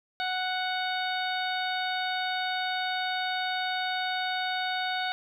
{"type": "harmonic tone", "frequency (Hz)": 740, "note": "F#5", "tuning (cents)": 0, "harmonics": [1, 2, 3, 4, 5, 6], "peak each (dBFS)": [-31, -33, -38, -41, -35, -42], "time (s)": [0.2, 5.12], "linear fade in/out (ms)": 0, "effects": ["10-bit"]}